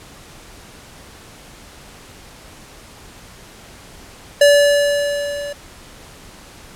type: tone with level ramp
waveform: square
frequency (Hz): 576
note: D5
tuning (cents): -34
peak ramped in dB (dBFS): -7 to -26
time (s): 4.41-5.53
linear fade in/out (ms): 5
effects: pink hiss -41 dBFS RMS until 6.75 s + low-pass 11000 Hz 12 dB/octave